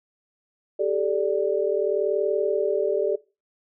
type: chord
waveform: sine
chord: G suspended second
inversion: none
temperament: equal with one note detuned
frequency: 392 / 432.7 / 587.3 Hz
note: G4 / A4 / D5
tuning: 0 / -29 / 0 cents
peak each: -25 dBFS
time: 0.79-3.16 s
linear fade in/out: 10 ms
effects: noise-tail reverb RT60 0.3 s tail -21 dB re dry